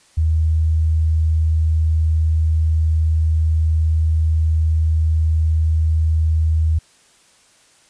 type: tone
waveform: sine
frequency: 79.4 Hz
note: D#2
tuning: 36 cents sharp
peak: -13 dBFS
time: 0.17-6.79 s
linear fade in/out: 10 ms
effects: white hiss -53 dBFS RMS until 7.89 s + resampled to 22050 Hz